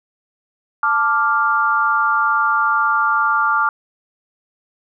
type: chord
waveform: sine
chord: D minor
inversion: second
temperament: equal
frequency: 880 / 1174.7 / 1396.9 Hz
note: A5 / D6 / F6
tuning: 0 / 0 / 0 cents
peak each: -21 / -17 / -17 dBFS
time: 0.83-3.69 s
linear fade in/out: 2 ms
effects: none